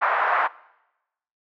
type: band-pass noise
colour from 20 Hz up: pink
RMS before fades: -21 dBFS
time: 0.01-0.48 s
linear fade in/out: 20 ms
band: 800 to 1600 Hz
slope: 24 dB/octave
effects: noise-tail reverb RT60 0.9 s tail -21 dB re dry + MP3 96 kbps